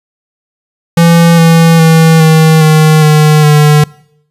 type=tone with pitch steps; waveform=square; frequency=168.5 / 165.22 / 162.01 / 158.86 / 155.77 / 152.74 / 149.77 Hz; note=E3 / E3 / E3 / D#3 / D#3 / D#3 / D3; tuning=+38 / +4 / -30 / +36 / +2 / -32 / +34 cents; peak=-3 dBFS; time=0.97-3.84 s; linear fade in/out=5 ms; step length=410 ms; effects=noise-tail reverb RT60 0.7 s tail -23 dB re dry + resampled to 32000 Hz